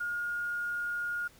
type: tone with quantisation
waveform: sine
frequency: 1426 Hz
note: F6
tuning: 36 cents sharp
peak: -31 dBFS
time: 0-1.28 s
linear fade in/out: 10 ms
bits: 9
effects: pink hiss -59 dBFS RMS until 1.39 s